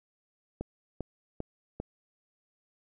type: click train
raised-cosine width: 2 ms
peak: -21 dBFS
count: 4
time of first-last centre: 0.61-1.8 s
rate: 2.52 Hz
effects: none